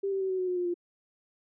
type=tone with pitch steps; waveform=sine; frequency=394.3 / 387.5 / 380.9 / 374.3 / 367.9 / 361.6 / 355.4 / 349.3 Hz; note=G4 / G4 / G4 / F#4 / F#4 / F#4 / F4 / F4; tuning=+10 / -20 / -50 / +20 / -10 / -40 / +30 / 0 cents; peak=-27 dBFS; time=0.03-0.742 s; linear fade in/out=10 ms; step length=89 ms; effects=none